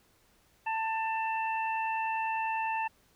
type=harmonic tone; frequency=890 Hz; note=A5; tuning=20 cents sharp; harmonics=1 / 2 / 3; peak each=-30 / -39 / -37 dBFS; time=0.66-2.88 s; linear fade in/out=10 ms; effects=pink hiss -66 dBFS RMS until 3.15 s